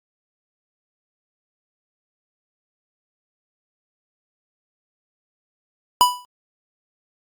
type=tone with exponential decay; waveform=square; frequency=987.8 Hz; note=B5; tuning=in tune; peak=-8 dBFS; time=6.01-6.25 s; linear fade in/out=0 ms; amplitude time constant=52 ms; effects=Opus 48 kbps